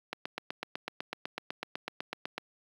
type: click train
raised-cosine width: 0.3 ms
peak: -18 dBFS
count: 19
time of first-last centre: 0.13-2.38 s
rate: 8 Hz
effects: high-pass 200 Hz 12 dB/octave + 9-bit